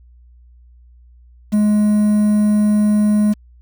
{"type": "tone with quantisation", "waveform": "triangle", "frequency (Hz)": 210, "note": "G#3", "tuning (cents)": 19, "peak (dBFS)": -9, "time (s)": [1.52, 3.34], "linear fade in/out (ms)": 20, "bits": 6, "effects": ["added 60 Hz sine -43 dBFS peak until 3.61 s"]}